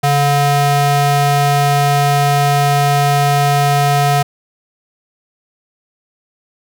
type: ring-modulated tone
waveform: square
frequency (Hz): 287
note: D4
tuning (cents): -40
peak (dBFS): -8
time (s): 0.03-4.23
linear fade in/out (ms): 10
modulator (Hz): 428
effects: none